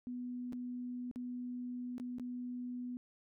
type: tone with dropouts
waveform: sine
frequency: 246.9 Hz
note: B3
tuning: in tune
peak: -39 dBFS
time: 0.07-2.97 s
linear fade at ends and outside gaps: 0 ms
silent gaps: 0.524-0.531 / 1.113-1.159 / 1.981-1.999 / 2.184-2.197 s
effects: none